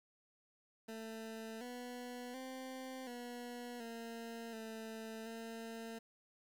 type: tone with pitch steps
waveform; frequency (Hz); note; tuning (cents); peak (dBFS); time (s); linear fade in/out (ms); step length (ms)
20% pulse; 222.9 / 245.9 / 260.4 / 242.4 / 230.2 / 222.4 / 227.1; A3 / B3 / C4 / B3 / A#3 / A3 / A#3; +23 / -7 / -8 / -32 / -22 / +19 / -45; -40; 0.88-5.99; 10; 730
effects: 11-bit